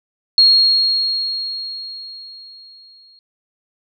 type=tone with exponential decay; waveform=sine; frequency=4279 Hz; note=C8; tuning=38 cents sharp; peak=-6 dBFS; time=0.38-3.19 s; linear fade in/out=1 ms; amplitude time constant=610 ms; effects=none